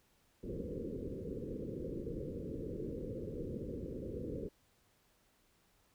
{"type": "low-pass noise", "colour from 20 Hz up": "white", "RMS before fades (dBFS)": -42, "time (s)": [0.43, 4.49], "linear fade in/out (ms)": 10, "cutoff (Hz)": 520, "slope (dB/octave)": 96, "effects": ["pink hiss -72 dBFS RMS until 5.94 s"]}